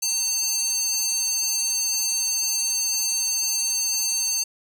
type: tone with high-pass filter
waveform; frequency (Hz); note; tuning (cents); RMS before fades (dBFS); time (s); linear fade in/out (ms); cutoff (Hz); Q
square; 901; A5; +41; -24; 0.02-4.44; 10; 5600; 4.8
effects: none